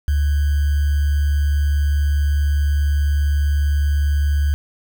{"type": "tone with sample-and-hold", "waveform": "sine", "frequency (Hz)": 72.4, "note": "D2", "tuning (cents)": -24, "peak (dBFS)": -14, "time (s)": [0.08, 4.54], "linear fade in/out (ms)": 0, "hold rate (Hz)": 1575, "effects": []}